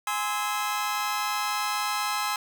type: chord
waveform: sawtooth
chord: Ab augmented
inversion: none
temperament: just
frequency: 830.6 / 1038.3 / 1297.8 Hz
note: Ab5 / C6 / E6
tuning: 0 / -14 / -27 cents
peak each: -27 dBFS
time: 0.07-2.36 s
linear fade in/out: 2 ms
effects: 10-bit